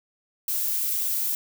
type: noise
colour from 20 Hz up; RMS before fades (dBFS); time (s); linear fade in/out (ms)
violet; -26; 0.48-1.35; 2
effects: none

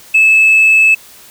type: tone with tanh clipping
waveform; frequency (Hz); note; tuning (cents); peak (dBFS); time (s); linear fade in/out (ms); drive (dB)
triangle; 2609; E7; -18; -5; 0.14-0.95; 10; 5
effects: white hiss -39 dBFS RMS until 1.3 s

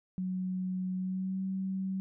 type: tone with pitch glide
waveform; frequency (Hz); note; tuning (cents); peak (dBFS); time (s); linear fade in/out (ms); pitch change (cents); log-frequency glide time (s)
sine; 185 to 190.53; F#3 to G3; 0 to -49; -31; 0.18-2; 0; +51; 0.96-1.42
effects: none

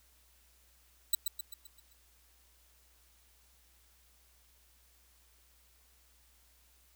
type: tone with echo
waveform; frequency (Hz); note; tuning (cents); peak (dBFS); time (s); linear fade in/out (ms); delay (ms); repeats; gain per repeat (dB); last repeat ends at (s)
10% pulse; 3951; B7; 0; -16; 1.13-1.15; 5; 130; 6; -6; 1.93
effects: added 60 Hz sine -67 dBFS peak until 6.95 s + white hiss -67 dBFS RMS until 6.95 s

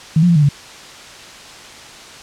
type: tone with pitch steps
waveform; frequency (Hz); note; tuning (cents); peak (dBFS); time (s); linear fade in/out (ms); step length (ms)
sine; 158.8 / 176.6 / 170.3 / 149.9 / 142.7; D#3 / F3 / F3 / D3 / D3; +36 / +20 / -43 / +36 / -49; -8; 0.16-0.49; 5; 66
effects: white hiss -36 dBFS RMS until 2.22 s + low-pass 6000 Hz 12 dB/octave

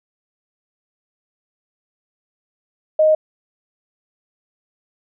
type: tone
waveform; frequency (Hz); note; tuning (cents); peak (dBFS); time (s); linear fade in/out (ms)
sine; 622.3; D#5; 0; -10; 2.99-3.15; 5
effects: none

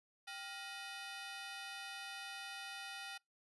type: ring-modulated tone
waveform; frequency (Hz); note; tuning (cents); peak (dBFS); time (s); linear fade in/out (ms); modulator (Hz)
15% pulse; 1096; C#6; -20; -36; 0.27-3.18; 10; 309
effects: noise-tail reverb RT60 0.2 s tail -26 dB re dry + resampled to 24000 Hz

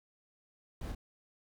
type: noise with echo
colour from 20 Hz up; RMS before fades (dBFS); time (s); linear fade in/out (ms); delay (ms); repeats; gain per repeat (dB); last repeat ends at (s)
brown; -41; 0.81-0.92; 2; 29; 1; -2; 0.949
effects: none

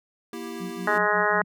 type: chord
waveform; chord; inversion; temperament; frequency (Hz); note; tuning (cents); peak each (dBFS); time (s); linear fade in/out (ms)
square; E diminished; second; equal with one note detuned; 236.6 / 329.6 / 392; Bb3 / E4 / G4; +26 / 0 / 0; -38; 0.33-0.98; 2
type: tone with tremolo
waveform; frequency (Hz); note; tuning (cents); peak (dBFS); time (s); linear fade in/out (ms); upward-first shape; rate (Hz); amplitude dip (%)
sine; 183.6; F#3; -13; -31; 0.6-1.44; 5; sine; 5.5; 100
type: harmonic tone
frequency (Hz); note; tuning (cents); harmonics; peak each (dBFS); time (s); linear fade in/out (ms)
209.1; G#3; +12; 2 / 3 / 4 / 5 / 6 / 7 / 8 / 9; -28 / -28 / -28 / -28 / -28 / -28 / -28 / -28; 0.87-1.42; 5
effects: none

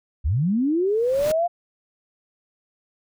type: linear sweep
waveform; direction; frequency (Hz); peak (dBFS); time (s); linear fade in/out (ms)
sine; up; 58.27 to 709; -18; 0.24-1.48; 20
type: noise with exponential growth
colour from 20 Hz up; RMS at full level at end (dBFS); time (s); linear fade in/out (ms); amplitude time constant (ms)
pink; -28; 0.86-1.32; 5; 100
effects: none

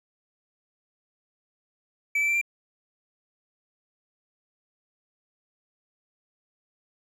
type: tone with pitch steps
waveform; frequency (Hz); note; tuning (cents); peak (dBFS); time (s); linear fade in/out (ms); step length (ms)
triangle; 2304 / 2325 / 2347 / 2369; D7 / D7 / D7 / D7; -34 / -18 / -2 / +14; -20; 2.15-2.414; 5; 66
effects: none

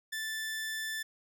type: tone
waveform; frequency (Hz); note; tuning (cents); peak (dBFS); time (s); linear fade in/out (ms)
sawtooth; 1760; A6; 0; -31; 0.12-1.03; 10
effects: none

